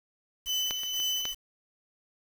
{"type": "tone with tremolo", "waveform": "35% pulse", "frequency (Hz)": 3014, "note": "F#7", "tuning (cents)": 31, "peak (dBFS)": -25, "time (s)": [0.45, 1.36], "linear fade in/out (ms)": 50, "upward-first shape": "sine", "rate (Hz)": 2, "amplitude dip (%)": 50}
{"type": "clicks", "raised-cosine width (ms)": 0.2, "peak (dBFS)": [-15, -24, -25, -16], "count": 4, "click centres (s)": [0.709, 0.834, 1.001, 1.254]}
{"effects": ["7-bit"]}